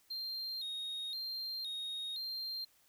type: tone with vibrato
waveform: triangle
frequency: 3951 Hz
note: B7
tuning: in tune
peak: -37 dBFS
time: 0.1-2.65 s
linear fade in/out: 10 ms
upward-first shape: square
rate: 0.97 Hz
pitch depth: 97 cents each way
effects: white hiss -69 dBFS RMS until 2.88 s